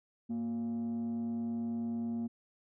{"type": "tone with frequency modulation", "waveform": "sine", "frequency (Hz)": 232.3, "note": "A#3", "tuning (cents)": -6, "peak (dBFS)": -30, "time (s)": [0.29, 2.28], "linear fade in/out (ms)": 20, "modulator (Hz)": 132, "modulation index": 0.24, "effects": ["tanh soft clip ceiling -32 dBFS"]}